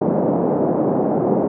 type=band-pass noise; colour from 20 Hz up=pink; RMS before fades=-18 dBFS; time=0.01-1.48 s; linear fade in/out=10 ms; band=180 to 720 Hz; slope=24 dB/octave; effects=none